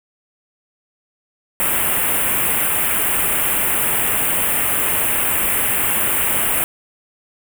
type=band-stop noise; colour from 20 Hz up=white; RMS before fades=-18 dBFS; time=1.6-6.64 s; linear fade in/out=0 ms; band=3000 to 8500 Hz; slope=48 dB/octave; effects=none